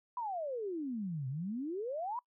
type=exponential two-way sweep; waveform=sine; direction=down then up; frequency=1011 to 125.8 to 1011 Hz; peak=-35 dBFS; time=0.17-2.19 s; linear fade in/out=2 ms; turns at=1.28 s; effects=noise-tail reverb RT60 0.1 s tail -22 dB re dry